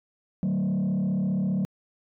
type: tone with frequency modulation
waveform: sine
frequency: 188.4 Hz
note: F#3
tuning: 32 cents sharp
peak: -20 dBFS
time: 0.43-1.65 s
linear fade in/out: 0 ms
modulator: 35 Hz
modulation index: 0.88
effects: tanh soft clip ceiling -22 dBFS